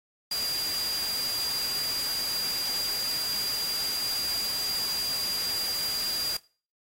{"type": "tone in noise", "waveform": "sine", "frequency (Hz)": 4804, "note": "D8", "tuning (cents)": 38, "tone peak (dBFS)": -27, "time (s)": [0.31, 6.37], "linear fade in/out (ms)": 5, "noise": "white", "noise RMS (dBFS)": -35, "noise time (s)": [0.31, 6.37], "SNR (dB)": 5, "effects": ["noise-tail reverb RT60 0.4 s tail -22 dB re dry", "AAC 48 kbps"]}